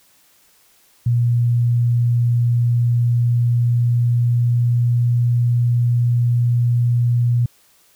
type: tone with pitch glide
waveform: sine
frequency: 119.6 to 120.29 Hz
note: A#2 to B2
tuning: +45 to -45 cents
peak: -13 dBFS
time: 1.06-7.46 s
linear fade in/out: 5 ms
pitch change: +10 cents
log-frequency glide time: 3.03-5.07 s
effects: white hiss -55 dBFS RMS until 7.95 s